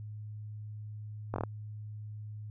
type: slowing click train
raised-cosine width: 1 ms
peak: -19 dBFS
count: 5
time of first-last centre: 1.34-1.436 s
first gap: 21 ms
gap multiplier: 1.09
effects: added 106 Hz sine -40 dBFS peak until 2.5 s